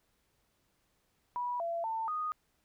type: tone with pitch steps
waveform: sine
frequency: 976 / 677 / 895 / 1239 Hz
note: B5 / E5 / A5 / D#6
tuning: -21 / +46 / +29 / -8 cents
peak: -32 dBFS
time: 1.36-2.32 s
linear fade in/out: 0 ms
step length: 240 ms
effects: pink hiss -75 dBFS RMS until 2.64 s